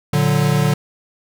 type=chord; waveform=square; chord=Bb augmented; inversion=none; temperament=equal; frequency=116.54 / 146.83 / 185 Hz; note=Bb2 / D3 / F#3; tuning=0 / 0 / 0 cents; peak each=-22 / -16 / -21 dBFS; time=0.13-0.74 s; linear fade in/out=5 ms; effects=none